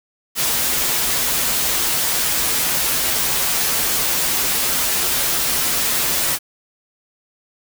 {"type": "noise with comb filter", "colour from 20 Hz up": "white", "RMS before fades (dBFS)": -19, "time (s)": [0.35, 6.39], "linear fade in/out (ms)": 50, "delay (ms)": 10, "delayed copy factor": -0.65, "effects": []}